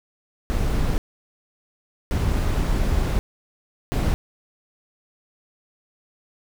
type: noise bursts at uneven times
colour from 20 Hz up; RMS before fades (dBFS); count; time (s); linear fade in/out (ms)
brown; -21; 3; 0.5-0.98 / 2.11-3.19 / 3.92-4.14; 0
effects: none